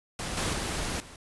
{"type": "noise with level steps", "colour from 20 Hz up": "pink", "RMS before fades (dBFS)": [-34, -29, -32, -47], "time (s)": [0.19, 1.16], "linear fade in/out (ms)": 2, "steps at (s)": [0.37, 0.53, 1], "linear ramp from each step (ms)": 2, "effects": ["resampled to 24000 Hz"]}